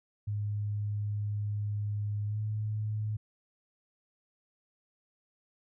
sine tone with pitch glide, 103.83 to 107 Hz, G#2 to A2, 0 to -48 cents, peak -30 dBFS, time 0.27-3.17 s, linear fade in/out 10 ms, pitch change +52 cents, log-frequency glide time 2.26-2.39 s, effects none

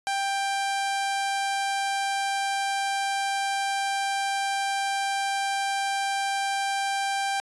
sawtooth tone, 789 Hz, G5, 11 cents sharp, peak -21 dBFS, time 0.07-7.4 s, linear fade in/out 0 ms, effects resampled to 24000 Hz

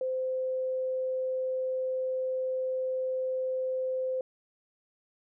sine tone, 517 Hz, C5, 21 cents flat, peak -28 dBFS, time 0.01-4.21 s, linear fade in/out 2 ms, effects none

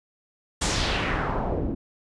pink noise with low-pass filter sweep, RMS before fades -26 dBFS, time 0.61-1.75 s, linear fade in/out 10 ms, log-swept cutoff 8500 to 310 Hz, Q 1.7, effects resampled to 24000 Hz

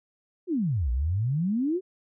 sine exponential two-way sweep, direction down then up, 390.5 to 57.4 to 390.5 Hz, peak -23 dBFS, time 0.47-1.81 s, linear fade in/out 50 ms, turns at 0.91 s, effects none

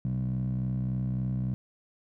15% pulse tone with band-pass filter, 63.5 Hz, B1, 49 cents sharp, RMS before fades -30 dBFS, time 0.05-1.54 s, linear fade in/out 0 ms, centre 150 Hz, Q 5, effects none

